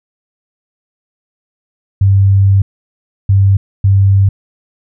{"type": "tone bursts at uneven times", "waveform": "sine", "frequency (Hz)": 98, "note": "G2", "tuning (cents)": 0, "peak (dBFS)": -5, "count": 3, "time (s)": [[2.01, 2.62], [3.29, 3.57], [3.84, 4.29]], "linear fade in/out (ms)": 5, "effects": []}